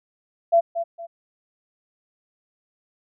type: tone with echo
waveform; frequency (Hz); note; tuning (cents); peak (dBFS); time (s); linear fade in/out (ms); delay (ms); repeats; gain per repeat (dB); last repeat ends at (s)
sine; 676; E5; +43; -12; 0.52-0.61; 20; 230; 2; -10; 1.07
effects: none